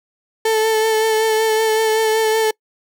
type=tone with vibrato; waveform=35% pulse; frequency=440 Hz; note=A4; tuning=in tune; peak=-12 dBFS; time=0.45-2.51 s; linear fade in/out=5 ms; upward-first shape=sine; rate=5.3 Hz; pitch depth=22 cents each way; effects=noise-tail reverb RT60 0.1 s tail -26 dB re dry